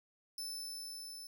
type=tone with level ramp; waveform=sawtooth; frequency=5274 Hz; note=E8; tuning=in tune; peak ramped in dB=-37 to -44 dBFS; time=0.38-1.27 s; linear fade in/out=2 ms; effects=none